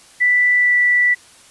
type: tone with pitch glide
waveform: sine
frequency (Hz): 1976 to 1964.6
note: B6 to B6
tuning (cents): 0 to -10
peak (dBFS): -11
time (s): 0.2-1.15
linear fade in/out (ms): 20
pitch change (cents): -10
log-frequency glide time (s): 0.55-0.75
effects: white hiss -46 dBFS RMS until 1.5 s + resampled to 24000 Hz